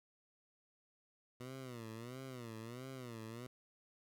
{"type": "tone with vibrato", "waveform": "15% pulse", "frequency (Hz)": 121.4, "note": "B2", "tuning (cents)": -29, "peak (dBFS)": -40, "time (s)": [1.4, 3.47], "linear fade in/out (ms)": 5, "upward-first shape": "sine", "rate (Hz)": 1.5, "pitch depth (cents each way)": 160, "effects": []}